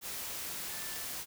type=tone in noise; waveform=sine; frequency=1760 Hz; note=A6; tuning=in tune; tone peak=-50 dBFS; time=0.68-1.07 s; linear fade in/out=50 ms; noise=white; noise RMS=-40 dBFS; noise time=0.01-1.26 s; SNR=-13 dB; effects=none